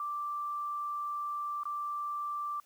sine tone with dropouts, 1174.7 Hz, D6, in tune, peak -33 dBFS, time 0-2.6 s, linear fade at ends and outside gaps 2 ms, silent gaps 1.634-1.654 s, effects white hiss -66 dBFS RMS until 2.65 s

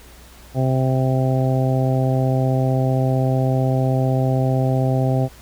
harmonic tone, 130.81 Hz, C3, in tune, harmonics 1 / 2 / 3 / 4 / 5 / 6, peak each -17 / -24 / -28 / -27 / -26 / -29 dBFS, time 0.54-5.29 s, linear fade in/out 50 ms, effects added 60 Hz sine -44 dBFS peak until 5.41 s + pink hiss -46 dBFS RMS until 5.41 s

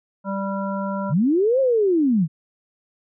harmonic tone, 196 Hz, G3, in tune, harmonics 1 / 3 / 5 / 7, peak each -25 / -29 / -30 / -34 dBFS, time 0.24-1.14 s, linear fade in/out 50 ms
sine linear two-way sweep, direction up then down, 116.54 to 546 to 145.1 Hz, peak -15 dBFS, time 1.09-2.28 s, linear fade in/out 50 ms, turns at 1.6 s
effects none

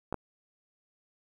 clicks, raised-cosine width 1 ms, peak -19 dBFS, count 2, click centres 0.126 / 0.143 s, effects 9-bit

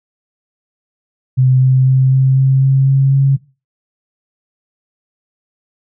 sine tone with pitch steps, 129.3 / 130.35 / 131.41 / 132.48 / 133.55 / 134.64 / 135.73 / 136.83 Hz, C3 / C3 / C3 / C3 / C3 / C3 / C#3 / C#3, -20 / -6 / +8 / +22 / +36 / +50 / -36 / -22 cents, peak -7 dBFS, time 1.37-3.37 s, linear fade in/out 20 ms, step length 250 ms, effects noise-tail reverb RT60 0.3 s tail -19 dB re dry

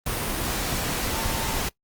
sine tone in noise, 897 Hz, A5, 33 cents sharp, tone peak -34 dBFS, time 1.12-1.58 s, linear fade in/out 5 ms, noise pink, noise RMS -27 dBFS, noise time 0.06-1.69 s, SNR -10 dB, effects noise-tail reverb RT60 0.1 s tail -22 dB re dry + Opus 32 kbps

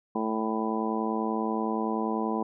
harmonic tone, 110.4 Hz, A2, 6 cents sharp, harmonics 2 / 3 / 4 / 5 / 6 / 7 / 8 / 9, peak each -30 / -33 / -34 / -40 / -40 / -35 / -42 / -34 dBFS, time 0.15-2.43 s, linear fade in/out 5 ms, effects none

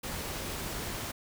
pink noise, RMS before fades -37 dBFS, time 0.03-1.12 s, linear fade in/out 10 ms, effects none

